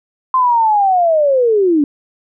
sine linear sweep, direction down, 1046.5 to 277.2 Hz, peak -9 dBFS, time 0.34-1.84 s, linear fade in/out 2 ms, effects none

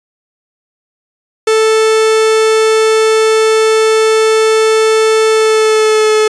45% pulse tone with pitch glide, 440 to 431.7 Hz, A4 to A4, 0 to -33 cents, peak -7 dBFS, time 1.47-6.28 s, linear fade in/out 5 ms, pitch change -33 cents, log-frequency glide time 5.29-6.12 s, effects resampled to 22050 Hz

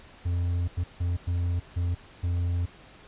triangle tone bursts at uneven times, 87.31 Hz, F2, in tune, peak -22 dBFS, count 6, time 0.25-0.68 / 0.77-0.84 / 1-1.17 / 1.27-1.6 / 1.76-1.95 / 2.23-2.66 s, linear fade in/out 10 ms, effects pink hiss -51 dBFS RMS until 3.07 s + resampled to 8000 Hz

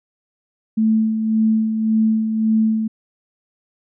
sine tone with tremolo, 220 Hz, A3, in tune, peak -12 dBFS, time 0.77-2.88 s, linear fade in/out 10 ms, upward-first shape sine, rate 1.8 Hz, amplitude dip 50%, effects none

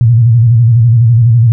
sine tone with vibrato, 116.54 Hz, A#2, in tune, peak -3 dBFS, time 0.01-1.52 s, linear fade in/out 0 ms, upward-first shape square, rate 12 Hz, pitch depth 78 cents each way, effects none

